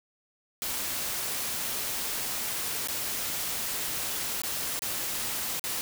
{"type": "noise with dropouts", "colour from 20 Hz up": "white", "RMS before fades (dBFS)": -32, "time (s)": [0.62, 5.81], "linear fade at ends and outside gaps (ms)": 0, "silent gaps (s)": [[2.873, 2.885], [4.418, 4.435], [4.792, 4.821], [5.595, 5.64]], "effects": []}